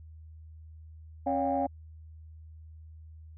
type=tone cluster; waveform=sine; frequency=271.3 / 565 / 714 / 802 Hz; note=C#4 / C#5 / F5 / G5; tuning=-37 / +33 / +38 / +39 cents; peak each=-31 dBFS; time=1.26-1.67 s; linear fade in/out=10 ms; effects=tanh soft clip ceiling -17 dBFS + added 79 Hz sine -46 dBFS peak until 3.37 s